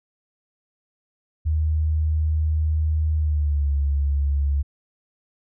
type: tone with pitch glide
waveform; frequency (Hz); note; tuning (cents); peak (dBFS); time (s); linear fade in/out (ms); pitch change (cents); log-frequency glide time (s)
sine; 77.78 to 70.51; D#2 to C#2; 0 to +30; -18; 1.45-4.63; 20; -170; 3.15-3.71
effects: none